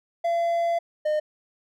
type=tone pair in turn; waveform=triangle; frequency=680 / 609.1 Hz; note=F5 / D#5; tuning=-46 / -37 cents; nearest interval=major second; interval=191 cents; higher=first; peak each=-19 dBFS; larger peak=neither; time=0.24-0.79 / 1.05-1.2 s; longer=first; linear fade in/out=10 ms; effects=none